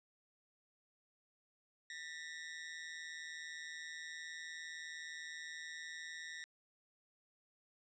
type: ring-modulated tone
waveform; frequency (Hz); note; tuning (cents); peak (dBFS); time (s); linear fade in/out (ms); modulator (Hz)
sawtooth; 1871; A#6; +6; -39; 1.9-6.44; 0; 79.7
effects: resampled to 16000 Hz + 13-bit